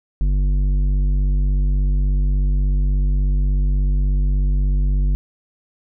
sine tone with tanh clipping, 48.25 Hz, G1, 27 cents flat, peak -16 dBFS, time 0.21-5.15 s, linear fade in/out 0 ms, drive 10 dB, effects none

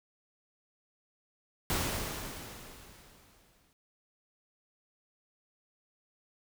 pink noise with exponential decay, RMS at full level -30 dBFS, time 1.7-3.73 s, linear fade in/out 0 ms, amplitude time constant 440 ms, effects none

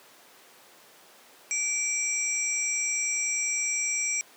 sine tone cluster, 2331 / 5820 / 7610 Hz, D7 / F#8 / A#8, -14 / -29 / +35 cents, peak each -30 dBFS, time 1.51-4.21 s, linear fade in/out 0 ms, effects pink hiss -53 dBFS RMS until 4.36 s + high-pass 400 Hz 12 dB/octave

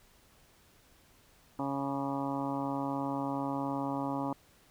harmonic tone with a mistuned harmonic, 138.59 Hz, C#3, in tune, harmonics 1 / 2 / 3 / 4 / 5 / 6 / 7 / 8 / 9, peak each -42 / -34 / -48 / -41 / -43 / -40 / -40 / -45 / -47 dBFS, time 1.59-4.33 s, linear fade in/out 2 ms, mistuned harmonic 9, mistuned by -49 cents, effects pink hiss -63 dBFS RMS until 4.7 s

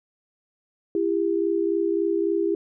sine tone pair together, 335.9 / 399.5 Hz, E4 / G4, +33 / +33 cents, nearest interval minor third, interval 300 cents, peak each -23 dBFS, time 0.95-2.55 s, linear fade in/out 2 ms, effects none

